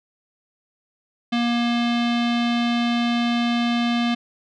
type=tone with low-pass filter; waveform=square; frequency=237.3 Hz; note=A#3; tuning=31 cents sharp; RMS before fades=-21 dBFS; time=1.32-4.15 s; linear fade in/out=10 ms; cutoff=3500 Hz; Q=2.7; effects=none